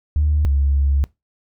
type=tone pair in turn; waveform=sine; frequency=74.7 / 69.75 Hz; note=D2 / C#2; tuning=+30 / +11 cents; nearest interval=minor second; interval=119 cents; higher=first; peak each=-13 dBFS; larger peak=neither; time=0.16-0.45 / 0.45-1.04 s; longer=second; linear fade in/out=0 ms; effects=noise-tail reverb RT60 0.2 s tail -22 dB re dry + tanh soft clip ceiling -9 dBFS